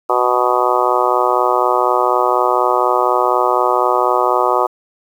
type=harmonic tone; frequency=124.1 Hz; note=B2; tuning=9 cents sharp; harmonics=3 / 4 / 5 / 6 / 7 / 8 / 9 / 10; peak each=-20 / -20 / -20 / -20 / -20 / -20 / -20 / -20 dBFS; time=0.09-4.67 s; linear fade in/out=10 ms; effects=7-bit